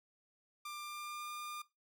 sawtooth tone with pitch glide, 1190 to 1203.8 Hz, D6 to D6, +22 to +42 cents, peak -39 dBFS, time 0.65-1.62 s, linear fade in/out 5 ms, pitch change +20 cents, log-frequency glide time 0.81-1.3 s, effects noise-tail reverb RT60 0.2 s tail -17 dB re dry

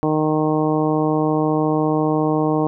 harmonic tone, 154.4 Hz, D#3, 13 cents flat, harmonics 1 / 2 / 3 / 4 / 5 / 6 / 7, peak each -23 / -19 / -22 / -26 / -26 / -29 / -29 dBFS, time 0.03-2.67 s, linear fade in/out 0 ms, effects none

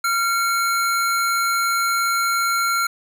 square tone pair together, 1378.6 / 2210 Hz, F6 / C#7, -23 / -6 cents, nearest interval minor sixth, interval 817 cents, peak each -19 / -28 dBFS, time 0.04-2.87 s, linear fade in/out 5 ms, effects none

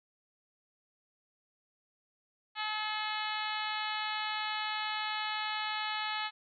harmonic tone, 428.5 Hz, A4, 46 cents flat, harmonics 2 / 3 / 4 / 5 / 6 / 7 / 8 / 9 / 10, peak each -38 / -40 / -41 / -42 / -43 / -43 / -44 / -45 / -45 dBFS, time 2.55-6.31 s, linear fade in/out 50 ms, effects none

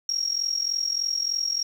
sine tone with amplitude modulation, 5588 Hz, F8, in tune, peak -20 dBFS, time 0.09-1.63 s, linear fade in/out 2 ms, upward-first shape sine, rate 43.3 Hz, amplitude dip 80%, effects 8-bit

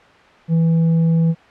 sine tone with tanh clipping, 164.5 Hz, E3, 3 cents flat, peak -13 dBFS, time 0.48-1.35 s, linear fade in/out 50 ms, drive 4 dB, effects white hiss -46 dBFS RMS until 1.5 s + low-pass 2000 Hz 12 dB/octave

